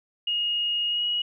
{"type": "tone with pitch glide", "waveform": "sine", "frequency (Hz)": [2866, 2903], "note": ["F7", "F#7"], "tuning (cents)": [44, -34], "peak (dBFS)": -23, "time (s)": [0.27, 1.22], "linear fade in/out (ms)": 5, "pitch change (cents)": 22, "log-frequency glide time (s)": [0.88, 1.04], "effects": []}